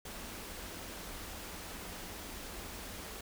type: band-stop noise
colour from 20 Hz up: pink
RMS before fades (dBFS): -45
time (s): 0.05-3.21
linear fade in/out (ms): 5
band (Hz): 100 to 160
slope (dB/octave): 96
effects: none

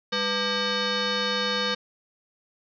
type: tone with frequency modulation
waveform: sine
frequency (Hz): 1600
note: G6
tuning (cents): +35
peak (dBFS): -23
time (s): 0.12-1.75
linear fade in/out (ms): 10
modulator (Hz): 699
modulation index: 4.3
effects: none

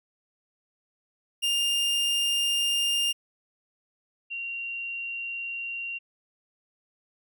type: tone pair in turn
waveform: 40% pulse / sine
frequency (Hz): 2809 / 2759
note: F7 / F7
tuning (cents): +9 / -22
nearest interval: unison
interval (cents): 31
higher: first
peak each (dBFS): -22 / -31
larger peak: first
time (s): 1.42-3.13 / 4.3-5.99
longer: first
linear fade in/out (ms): 20
effects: none

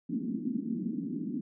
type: band-pass noise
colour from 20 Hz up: pink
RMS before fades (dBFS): -34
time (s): 0.09-1.41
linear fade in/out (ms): 10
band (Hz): 190 to 300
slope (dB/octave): 48
effects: none

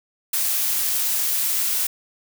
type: noise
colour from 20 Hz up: blue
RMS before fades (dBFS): -22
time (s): 0.33-1.87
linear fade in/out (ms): 5
effects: none

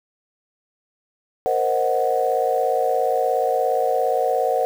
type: chord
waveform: sine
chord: C half-diminished seventh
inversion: third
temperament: equal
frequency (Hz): 466.2 / 523.3 / 622.3 / 740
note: Bb4 / C5 / Eb5 / Gb5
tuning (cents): 0 / 0 / 0 / 0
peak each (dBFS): -23 / -22 / -25 / -21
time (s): 1.46-4.65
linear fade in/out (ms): 0
effects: tanh soft clip ceiling -7 dBFS + 7-bit

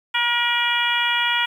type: harmonic tone with a mistuned harmonic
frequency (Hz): 476.6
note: A#4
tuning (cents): +38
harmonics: 2 / 3 / 4 / 5 / 6 / 7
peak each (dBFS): -25 / -25 / -25 / -25 / -25 / -25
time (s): 0.14-1.46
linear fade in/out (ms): 10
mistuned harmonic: 6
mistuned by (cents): +18
effects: 8-bit

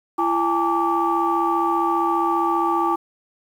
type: tone cluster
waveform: sine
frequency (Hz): 338.7 / 814 / 889 / 1161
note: E4 / G#5 / A5 / D6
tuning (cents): +47 / -35 / +18 / -20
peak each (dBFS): -22 / -23 / -24 / -21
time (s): 0.18-2.96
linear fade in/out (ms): 10
effects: tanh soft clip ceiling -9 dBFS + 8-bit

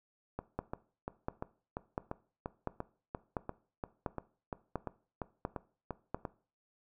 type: two click trains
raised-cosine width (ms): 1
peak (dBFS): -23 / -20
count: 18 / 9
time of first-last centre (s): 0.39-6.252 / 0.59-6.146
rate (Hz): 2.9 / 1.44
effects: noise-tail reverb RT60 0.4 s tail -18 dB re dry

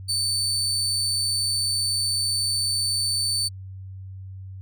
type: tone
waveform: 30% pulse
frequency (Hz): 4534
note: C#8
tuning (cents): +38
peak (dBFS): -19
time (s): 0.08-3.49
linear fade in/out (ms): 20
effects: added 95 Hz sine -35 dBFS peak until 4.61 s

